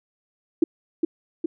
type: tone with echo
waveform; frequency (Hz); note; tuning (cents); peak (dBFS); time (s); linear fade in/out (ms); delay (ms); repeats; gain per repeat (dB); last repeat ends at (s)
sine; 329.6; E4; 0; -12; 0.62-0.64; 5; 410; 2; -4; 1.46
effects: none